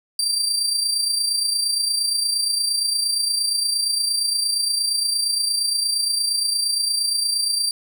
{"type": "tone with amplitude modulation", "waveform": "30% pulse", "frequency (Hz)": 4699, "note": "D8", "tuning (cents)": 0, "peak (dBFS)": -14, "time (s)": [0.19, 7.71], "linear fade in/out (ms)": 2, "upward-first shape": "sine", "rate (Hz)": 28.6, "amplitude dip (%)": 50, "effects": []}